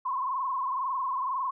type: tone with frequency modulation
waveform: sine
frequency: 1046.5 Hz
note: C6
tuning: in tune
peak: -27 dBFS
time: 0.05-1.51 s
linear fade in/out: 10 ms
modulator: 22 Hz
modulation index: 2.6
effects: none